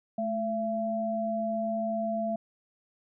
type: tone pair together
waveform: sine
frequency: 217.5 / 674.7 Hz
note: A3 / E5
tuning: -20 / +40 cents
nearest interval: octave + minor sixth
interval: 1960 cents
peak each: -32 / -29 dBFS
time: 0.18-2.36 s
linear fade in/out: 5 ms
effects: none